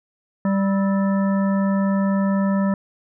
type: harmonic tone with a mistuned harmonic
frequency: 196 Hz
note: G3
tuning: in tune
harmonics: 1 / 3 / 5 / 7 / 9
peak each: -17 / -27 / -31 / -34 / -36 dBFS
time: 0.45-2.74 s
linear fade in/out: 2 ms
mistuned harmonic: 7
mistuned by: -83 cents
effects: none